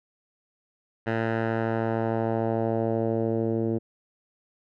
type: tone with low-pass filter sweep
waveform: 10% pulse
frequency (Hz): 113.2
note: A2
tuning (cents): +50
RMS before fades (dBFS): -26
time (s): 1.06-3.79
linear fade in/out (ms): 20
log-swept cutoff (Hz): 1900 to 370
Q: 1.5
effects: none